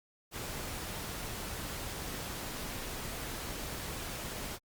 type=noise; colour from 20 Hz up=pink; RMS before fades=-40 dBFS; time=0.31-4.59 s; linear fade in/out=50 ms; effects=Opus 48 kbps